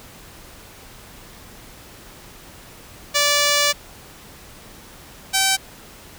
5% pulse tone pair in turn, 581 / 771.7 Hz, D5 / G5, -19 / -27 cents, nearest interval perfect fourth, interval 492 cents, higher second, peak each -4 dBFS, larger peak neither, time 3.14-3.73 / 5.33-5.57 s, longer first, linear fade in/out 20 ms, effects pink hiss -43 dBFS RMS until 6.18 s

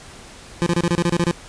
25% pulse tone bursts, 172.4 Hz, F3, 22 cents flat, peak -12 dBFS, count 10, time 0.62-1.311 s, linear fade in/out 0 ms, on 43 ms, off 29 ms, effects pink hiss -41 dBFS RMS until 1.48 s + resampled to 22050 Hz

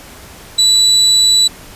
35% pulse tone, 3951 Hz, B7, in tune, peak -5 dBFS, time 0.58-1.48 s, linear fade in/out 10 ms, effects pink hiss -36 dBFS RMS until 1.75 s + resampled to 32000 Hz

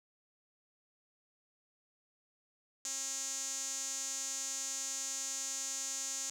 sawtooth tone with band-pass filter, 270 Hz, C#4, 45 cents flat, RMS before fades -39 dBFS, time 2.85-6.3 s, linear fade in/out 2 ms, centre 6800 Hz, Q 6.5, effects none

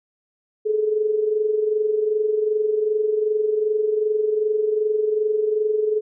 sine tone with amplitude modulation, 428 Hz, A4, 48 cents flat, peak -15 dBFS, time 0.65-6.01 s, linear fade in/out 20 ms, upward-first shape sine, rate 22.6 Hz, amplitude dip 60%, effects none

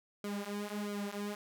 sawtooth tone with flanger, 205.2 Hz, G#3, 21 cents flat, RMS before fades -39 dBFS, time 0.24-1.35 s, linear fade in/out 2 ms, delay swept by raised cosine 1.1 to 6.4 ms, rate 1.5 Hz, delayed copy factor -0.9, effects none

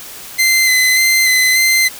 sawtooth tone with vibrato, 2054 Hz, C7, 33 cents flat, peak -6 dBFS, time 0.38-1.89 s, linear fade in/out 20 ms, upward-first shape square, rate 1.7 Hz, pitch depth 18 cents each way, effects white hiss -32 dBFS RMS until 1.99 s

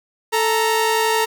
sawtooth tone pair together, 440.4 / 932.3 Hz, A4 / A#5, +2 / 0 cents, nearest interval octave + minor second, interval 1298 cents, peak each -15 dBFS, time 0.32-1.26 s, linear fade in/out 20 ms, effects none

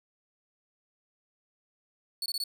40% pulse tone bursts, 4435 Hz, C#8, in tune, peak -29 dBFS, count 4, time 2.22-2.439 s, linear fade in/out 2 ms, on 39 ms, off 21 ms, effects none

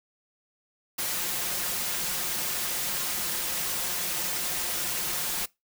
white noise with comb filter, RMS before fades -30 dBFS, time 0.98-5.46 s, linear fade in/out 10 ms, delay 5.6 ms, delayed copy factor +0.55, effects noise-tail reverb RT60 0.2 s tail -22 dB re dry

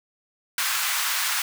pink high-pass noise, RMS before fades -25 dBFS, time 0.58-1.42 s, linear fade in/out 2 ms, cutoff 1100 Hz, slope 24 dB/octave, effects none

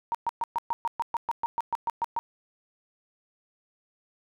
sine tone bursts, 932.3 Hz, A#5, in tune, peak -24 dBFS, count 15, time 0.12-2.19 s, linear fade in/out 0 ms, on 26 ms, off 120 ms, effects none

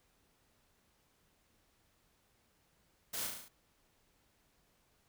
white noise with echo, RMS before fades -40 dBFS, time 3.13-3.27 s, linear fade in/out 10 ms, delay 36 ms, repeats 6, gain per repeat -3 dB, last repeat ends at 3.486 s, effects pink hiss -73 dBFS RMS until 5.08 s

